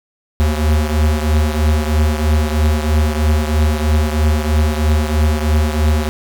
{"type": "beating tone pair", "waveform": "square", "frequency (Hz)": [75.5, 78.6], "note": ["D2", "D#2"], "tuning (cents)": [48, 18], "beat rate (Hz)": 3.1, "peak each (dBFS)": [-14, -19], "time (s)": [0.4, 6.09], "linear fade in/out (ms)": 0, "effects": []}